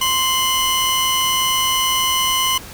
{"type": "tone pair together", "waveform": "sawtooth", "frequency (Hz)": [1045.7, 2966], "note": ["C6", "F#7"], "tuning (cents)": [-1, 4], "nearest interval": "octave + tritone", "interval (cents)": 1805, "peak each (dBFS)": -15, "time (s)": [0.01, 2.58], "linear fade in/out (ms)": 5, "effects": ["pink hiss -36 dBFS RMS until 2.73 s"]}